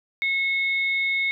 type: tone pair together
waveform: sine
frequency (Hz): 2184 / 3676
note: C#7 / A#7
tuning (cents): -26 / -25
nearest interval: major sixth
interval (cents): 901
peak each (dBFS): -21 / -32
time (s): 0.22-1.31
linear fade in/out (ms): 0
effects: none